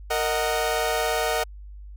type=chord; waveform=sawtooth; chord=D# minor; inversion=second; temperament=equal with one note detuned; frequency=461.3 / 622.3 / 740 Hz; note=A#4 / D#5 / F#5; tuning=-18 / 0 / 0 cents; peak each=-23 dBFS; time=0.1-1.44 s; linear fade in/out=10 ms; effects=added 50 Hz sine -38 dBFS peak until 1.96 s